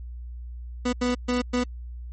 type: tone bursts at uneven times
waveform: 30% pulse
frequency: 246.9 Hz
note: B3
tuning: in tune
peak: -19 dBFS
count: 4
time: 0.85-0.93 / 1.01-1.15 / 1.28-1.42 / 1.53-1.64 s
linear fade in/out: 10 ms
effects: added 60 Hz sine -34 dBFS peak until 2.12 s + MP3 32 kbps